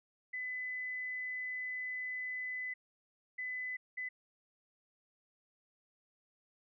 sine tone bursts at uneven times, 2008 Hz, B6, 28 cents sharp, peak -37 dBFS, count 3, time 0.33-2.74 / 3.38-3.77 / 3.97-4.09 s, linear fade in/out 10 ms, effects none

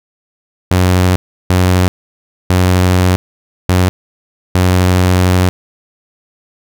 sawtooth tone bursts at uneven times, 91.3 Hz, F#2, 23 cents flat, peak -4 dBFS, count 5, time 0.71-1.16 / 1.5-1.88 / 2.5-3.16 / 3.69-3.89 / 4.55-5.49 s, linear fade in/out 0 ms, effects none

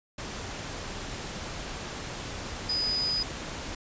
sine tone in noise, 4978 Hz, D#8, in tune, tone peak -26 dBFS, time 2.69-3.23 s, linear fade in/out 5 ms, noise pink, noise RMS -37 dBFS, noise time 0.18-3.75 s, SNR +8 dB, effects resampled to 16000 Hz

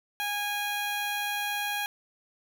10% pulse tone with notch filter, 822 Hz, G#5, 18 cents flat, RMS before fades -31 dBFS, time 0.2-1.86 s, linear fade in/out 0 ms, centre 4800 Hz, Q 1.8, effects none

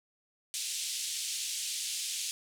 white band-pass noise, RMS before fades -36 dBFS, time 0.54-2.31 s, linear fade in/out 0 ms, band 2800 to 9100 Hz, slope 24 dB/octave, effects none

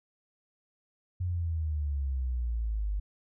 sine exponential sweep, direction down, 91.6 to 49 Hz, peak -28 dBFS, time 1.2-3 s, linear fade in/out 10 ms, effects none

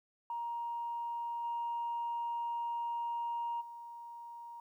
sine tone with level steps, 940 Hz, A#5, 14 cents sharp, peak -35 / -33 / -45 dBFS, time 0.3-4.6 s, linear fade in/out 2 ms, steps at 1.43 / 3.6 s, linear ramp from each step 20 ms, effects tanh soft clip ceiling -30 dBFS + 12-bit

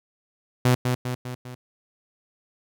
sawtooth tone with echo, 125.3 Hz, B2, 25 cents sharp, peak -12 dBFS, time 0.65-0.75 s, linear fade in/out 5 ms, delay 200 ms, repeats 4, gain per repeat -5 dB, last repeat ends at 1.55 s, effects none

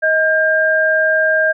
sine tone pair together, 630.2 / 1601 Hz, D#5 / G6, +22 / +36 cents, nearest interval octave + major third, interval 1614 cents, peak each -15 / -13 dBFS, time 0.02-1.53 s, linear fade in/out 20 ms, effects none

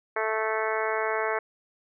harmonic tone, 219.2 Hz, A3, 6 cents flat, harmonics 2 / 3 / 4 / 5 / 6 / 7 / 8 / 9 / 10, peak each -30 / -32 / -33 / -34 / -35 / -35 / -36 / -37 / -37 dBFS, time 0.16-1.39 s, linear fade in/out 5 ms, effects none

